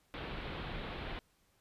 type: low-pass noise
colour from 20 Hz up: pink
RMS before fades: -42 dBFS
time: 0.14-1.19 s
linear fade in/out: 0 ms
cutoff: 3900 Hz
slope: 48 dB/octave
effects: pink hiss -72 dBFS RMS until 1.6 s + resampled to 32000 Hz